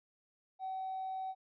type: tone with hard clipping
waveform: triangle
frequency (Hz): 759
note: F#5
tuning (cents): +44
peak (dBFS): -37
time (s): 0.59-1.35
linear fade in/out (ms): 50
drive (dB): 3
effects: resampled to 11025 Hz